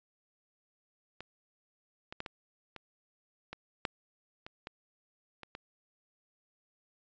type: clicks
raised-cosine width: 0.3 ms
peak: -27 / -26 / -21 / -24 / -28 / -25 / -15 / -28 / -25 / -29 / -26 dBFS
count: 11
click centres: 1.206 / 2.125 / 2.204 / 2.262 / 2.763 / 3.53 / 3.852 / 4.465 / 4.671 / 5.433 / 5.551 s
effects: resampled to 16000 Hz